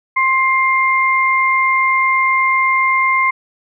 sine tone pair together, 1057 / 2108 Hz, C6 / C7, +17 / +12 cents, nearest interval octave, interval 1195 cents, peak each -14 dBFS, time 0.16-3.31 s, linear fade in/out 10 ms, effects none

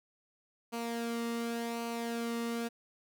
sawtooth tone with flanger, 233.1 Hz, A#3, in tune, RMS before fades -36 dBFS, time 0.72-2.69 s, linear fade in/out 20 ms, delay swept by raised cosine 0.56 to 1.27 ms, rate 0.89 Hz, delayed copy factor -0.5, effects none

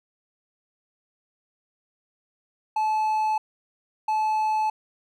triangle tone pair in turn, 865 / 865 Hz, A5 / A5, -30 / -30 cents, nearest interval unison, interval 0 cents, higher neither, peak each -19 dBFS, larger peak neither, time 2.76-3.38 / 4.08-4.7 s, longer neither, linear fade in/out 5 ms, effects none

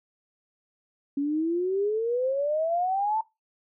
sine exponential sweep, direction up, 277.2 to 897 Hz, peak -23 dBFS, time 1.17-3.21 s, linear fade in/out 5 ms, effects noise-tail reverb RT60 0.2 s tail -18 dB re dry

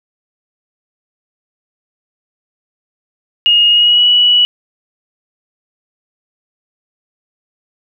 sine tone with pitch glide, 2861 to 2940 Hz, F7 to F#7, +41 to -12 cents, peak -6 dBFS, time 3.46-4.45 s, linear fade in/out 0 ms, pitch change +47 cents, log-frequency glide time 3.69-4.08 s, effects none

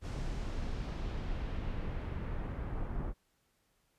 brown noise with low-pass filter sweep, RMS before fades -37 dBFS, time 0.01-3.14 s, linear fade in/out 50 ms, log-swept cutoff 8200 to 1300 Hz, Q 1, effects pink hiss -75 dBFS RMS until 3.98 s + resampled to 32000 Hz

